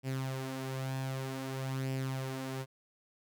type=tone with flanger; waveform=sawtooth; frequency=132.6 Hz; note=C3; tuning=23 cents sharp; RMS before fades=-37 dBFS; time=0.03-2.66 s; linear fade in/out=50 ms; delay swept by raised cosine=0.38 to 6.38 ms; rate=0.53 Hz; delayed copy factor=+0.55; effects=none